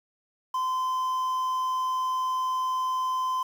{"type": "tone with quantisation", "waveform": "triangle", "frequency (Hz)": 1028, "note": "C6", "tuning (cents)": -31, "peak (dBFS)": -23, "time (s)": [0.54, 3.43], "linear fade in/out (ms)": 5, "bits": 8, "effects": []}